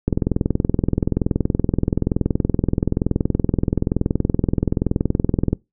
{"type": "click train", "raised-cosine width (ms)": 3, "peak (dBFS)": -4, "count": 116, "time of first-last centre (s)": [0.08, 5.53], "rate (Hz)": 21.1, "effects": ["noise-tail reverb RT60 0.2 s tail -22 dB re dry"]}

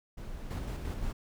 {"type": "noise", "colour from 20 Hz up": "brown", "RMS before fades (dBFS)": -41, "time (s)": [0.17, 0.66], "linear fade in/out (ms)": 10}
{"type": "noise with tremolo", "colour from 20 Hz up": "brown", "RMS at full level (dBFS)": -35, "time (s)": [0.5, 1.13], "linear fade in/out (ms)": 10, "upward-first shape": "square", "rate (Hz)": 5.7, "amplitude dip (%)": 35}
{"effects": []}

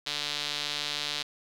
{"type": "tone with band-pass filter", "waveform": "sawtooth", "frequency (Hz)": 146.83, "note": "D3", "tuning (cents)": 0, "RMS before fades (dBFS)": -33, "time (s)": [0.06, 1.23], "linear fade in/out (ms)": 10, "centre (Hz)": 3900, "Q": 2.6, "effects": ["9-bit"]}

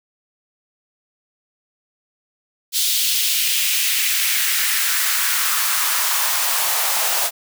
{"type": "noise with high-pass filter sweep", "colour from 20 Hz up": "white", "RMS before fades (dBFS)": -19, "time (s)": [2.72, 7.31], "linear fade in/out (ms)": 50, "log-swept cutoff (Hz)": [3700, 640], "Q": 1.9, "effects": []}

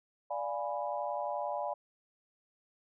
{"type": "chord", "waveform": "sine", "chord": "D diminished seventh", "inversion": "none", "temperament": "equal", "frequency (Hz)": [587.3, 698.5, 830.6, 987.8], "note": ["D5", "F5", "Ab5", "Cb6"], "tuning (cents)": [0, 0, 0, 0], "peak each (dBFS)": [-37, -39, -38, -40], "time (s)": [0.3, 1.74], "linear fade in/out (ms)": 10, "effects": []}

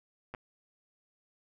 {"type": "clicks", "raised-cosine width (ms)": 0.5, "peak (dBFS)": -26, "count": 2, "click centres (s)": [0.34, 0.348], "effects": []}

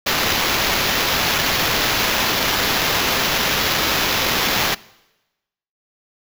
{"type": "noise with sample-and-hold", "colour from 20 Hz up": "white", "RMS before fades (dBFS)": -19, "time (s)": [0.06, 4.75], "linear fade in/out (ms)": 10, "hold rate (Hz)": 8820, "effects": ["noise-tail reverb RT60 1.0 s tail -22 dB re dry"]}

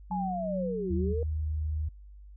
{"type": "tone with tremolo", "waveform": "sine", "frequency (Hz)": 185, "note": "F#3", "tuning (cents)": 0, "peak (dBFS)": -30, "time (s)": [0.1, 1.14], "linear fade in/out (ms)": 20, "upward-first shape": "sine", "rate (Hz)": 2.5, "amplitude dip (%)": 40}
{"type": "linear two-way sweep", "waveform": "sine", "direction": "down then up", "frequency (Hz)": [862, 329.6, 481], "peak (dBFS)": -31, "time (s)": [0.11, 1.23], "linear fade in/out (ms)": 2, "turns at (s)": 0.94}
{"type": "tone with pitch glide", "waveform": "sine", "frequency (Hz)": [78.2, 77.03], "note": ["D#2", "D#2"], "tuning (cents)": [9, -17], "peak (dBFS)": -28, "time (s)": [0.9, 1.89], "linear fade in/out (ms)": 10, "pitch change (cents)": -26, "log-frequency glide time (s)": [1.12, 1.52]}
{"effects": ["added 50 Hz sine -46 dBFS peak until 2.36 s"]}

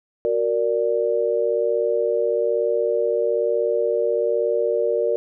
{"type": "chord", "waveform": "sine", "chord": "Gb augmented", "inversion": "none", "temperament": "equal", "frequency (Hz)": [370, 466.2, 587.3], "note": ["Gb4", "Bb4", "D5"], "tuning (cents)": [0, 0, 0], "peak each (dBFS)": [-26, -20, -23], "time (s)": [0.25, 5.16], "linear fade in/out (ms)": 0, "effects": []}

